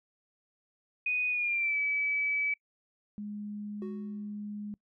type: tone with pitch glide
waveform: sine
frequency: 2486 to 2293 Hz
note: D#7 to D7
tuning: -2 to -42 cents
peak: -27 dBFS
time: 1.06-2.54 s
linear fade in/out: 5 ms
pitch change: -140 cents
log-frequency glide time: 1.29-1.78 s
type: tone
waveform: sine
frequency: 207.7 Hz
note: G#3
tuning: in tune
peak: -36 dBFS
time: 3.18-4.74 s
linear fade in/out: 0 ms
type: tone with exponential decay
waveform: triangle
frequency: 370.2 Hz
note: F#4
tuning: 1 cent sharp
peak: -34 dBFS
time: 3.82-4.47 s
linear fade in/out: 1 ms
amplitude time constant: 140 ms
effects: noise-tail reverb RT60 0.1 s tail -24 dB re dry